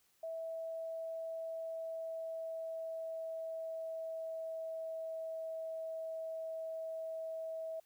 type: tone with pitch glide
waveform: sine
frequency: 653 to 647 Hz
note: E5 to E5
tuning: -17 to -32 cents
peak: -39 dBFS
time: 0.23-7.8 s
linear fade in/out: 5 ms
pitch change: -15 cents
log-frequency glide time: 1.4-5.49 s
effects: white hiss -73 dBFS RMS until 7.85 s